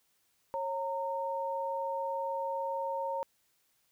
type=tone pair together; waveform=sine; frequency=545.8 / 919 Hz; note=C#5 / A#5; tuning=-27 / -25 cents; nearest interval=major sixth; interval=902 cents; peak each=-35 / -34 dBFS; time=0.54-3.23 s; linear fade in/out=0 ms; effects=white hiss -73 dBFS RMS until 3.91 s